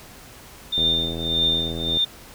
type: tone with tremolo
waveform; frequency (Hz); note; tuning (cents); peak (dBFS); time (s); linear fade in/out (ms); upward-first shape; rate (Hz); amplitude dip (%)
sine; 3609; A7; +43; -16; 0.72-2.05; 10; triangle; 1.7; 95
type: click train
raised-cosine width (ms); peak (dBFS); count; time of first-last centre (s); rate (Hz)
2; -17; 99; 0.78-1.971; 82.3
effects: pink hiss -44 dBFS RMS until 2.34 s